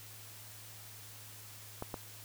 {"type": "clicks", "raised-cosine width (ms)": 1, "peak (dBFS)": -24, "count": 2, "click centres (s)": [1.824, 1.942], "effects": ["added 106 Hz sine -55 dBFS peak until 2.24 s", "white hiss -52 dBFS RMS until 2.24 s"]}